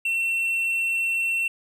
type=tone; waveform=triangle; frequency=2706 Hz; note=E7; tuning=45 cents sharp; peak=-20 dBFS; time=0.05-1.48 s; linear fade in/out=5 ms; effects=none